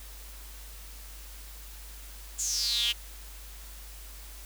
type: tone with high-pass filter sweep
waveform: sawtooth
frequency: 236.7 Hz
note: A#3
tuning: 27 cents sharp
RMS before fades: -29 dBFS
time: 2.38-2.93 s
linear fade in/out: 20 ms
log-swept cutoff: 7300 to 2900 Hz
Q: 8.2
effects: added 50 Hz sine -44 dBFS peak until 4.45 s + white hiss -49 dBFS RMS until 4.45 s